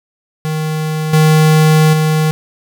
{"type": "tone with level steps", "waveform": "square", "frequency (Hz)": 155.9, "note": "D#3", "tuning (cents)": 4, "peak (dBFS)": [-16, -7, -11], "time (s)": [0.45, 2.31], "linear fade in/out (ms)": 0, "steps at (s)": [1.13, 1.93], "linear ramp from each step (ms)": 5, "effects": []}